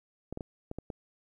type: clicks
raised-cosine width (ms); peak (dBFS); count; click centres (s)
2; -24; 6; 0.326 / 0.374 / 0.408 / 0.714 / 0.786 / 0.902
effects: 11-bit